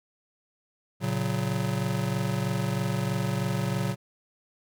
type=chord; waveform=square; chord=F# major; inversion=first; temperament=just; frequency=115.62 / 138.75 / 185 Hz; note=A#2 / C#3 / F#3; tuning=-14 / +2 / 0 cents; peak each=-31 dBFS; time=1-3.96 s; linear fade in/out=50 ms; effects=none